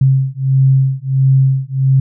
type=beating tone pair; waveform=sine; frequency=133 / 134.5 Hz; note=C3 / C3; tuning=+29 / +48 cents; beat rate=1.5 Hz; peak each=-12 dBFS; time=0.01-2 s; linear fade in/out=5 ms; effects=none